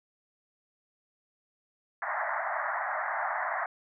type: band-pass noise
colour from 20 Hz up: pink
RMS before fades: -32 dBFS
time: 2.02-3.66 s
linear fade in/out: 2 ms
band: 620 to 2000 Hz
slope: 96 dB/octave
effects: none